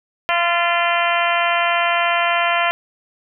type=harmonic tone with a mistuned harmonic; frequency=343.4 Hz; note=F4; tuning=29 cents flat; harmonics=2 / 3 / 4 / 5 / 6 / 7 / 8 / 9; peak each=-20 / -22 / -23 / -24 / -25 / -25 / -26 / -27 dBFS; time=0.29-2.71 s; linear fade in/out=0 ms; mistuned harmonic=5; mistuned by=+27 cents; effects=none